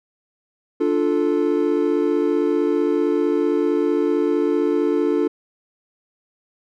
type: chord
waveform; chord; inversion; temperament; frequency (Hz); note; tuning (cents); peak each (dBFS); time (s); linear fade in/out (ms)
triangle; D minor; none; equal; 293.7 / 349.2 / 440; D4 / F4 / A4; 0 / 0 / 0; -19; 0.8-5.28; 10
effects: none